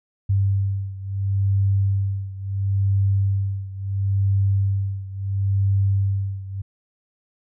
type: beating tone pair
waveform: sine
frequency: 98 / 98.73 Hz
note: G2 / G2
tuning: 0 / +13 cents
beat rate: 0.73 Hz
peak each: -20 / -23 dBFS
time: 0.29-6.62 s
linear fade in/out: 10 ms
effects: none